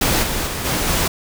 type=noise with level steps; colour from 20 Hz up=pink; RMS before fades=-17 / -22 / -25 / -20 / -18 dBFS; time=0.01-1.08 s; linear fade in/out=5 ms; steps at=0.22 / 0.46 / 0.64 / 0.87 s; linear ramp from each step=20 ms; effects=none